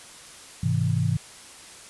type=chord; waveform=sine; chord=Ab augmented; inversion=none; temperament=just; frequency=103.83 / 129.78 / 162.23 Hz; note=Ab2 / C3 / E3; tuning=0 / -14 / -27 cents; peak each=-25 dBFS; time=0.63-1.17 s; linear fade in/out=5 ms; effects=white hiss -45 dBFS RMS until 1.89 s + resampled to 24000 Hz